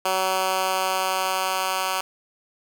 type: tone with high-pass filter sweep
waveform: 10% pulse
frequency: 188.3 Hz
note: F#3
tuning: 31 cents sharp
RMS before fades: -24 dBFS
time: 0.05-2.01 s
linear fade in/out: 5 ms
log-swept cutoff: 580 to 1000 Hz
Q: 0.88
effects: none